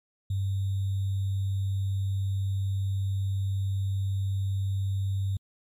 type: tone with sample-and-hold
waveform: sine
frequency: 97.3 Hz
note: G2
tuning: 12 cents flat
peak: -25 dBFS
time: 0.3-5.37 s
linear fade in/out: 5 ms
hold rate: 3675 Hz
effects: MP3 64 kbps